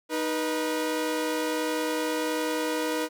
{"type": "tone pair together", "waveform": "sawtooth", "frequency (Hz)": [310.3, 486.2], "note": ["D#4", "B4"], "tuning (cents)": [-5, -27], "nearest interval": "minor sixth", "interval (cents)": 778, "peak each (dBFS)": -25, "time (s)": [0.09, 3.09], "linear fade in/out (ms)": 50, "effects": []}